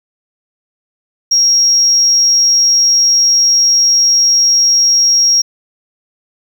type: tone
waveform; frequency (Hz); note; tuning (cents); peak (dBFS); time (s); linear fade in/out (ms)
triangle; 5600; F8; +4; -4; 1.31-5.42; 10
effects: tanh soft clip ceiling -4 dBFS